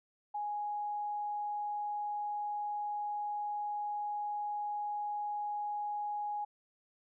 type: tone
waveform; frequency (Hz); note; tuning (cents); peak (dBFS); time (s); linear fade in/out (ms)
sine; 830.6; G#5; 0; -34; 0.34-6.45; 10
effects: none